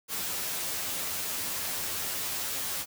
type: noise with comb filter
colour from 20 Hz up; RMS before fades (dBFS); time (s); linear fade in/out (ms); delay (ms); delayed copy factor
white; -33; 0.08-2.86; 50; 11; +0.8
effects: none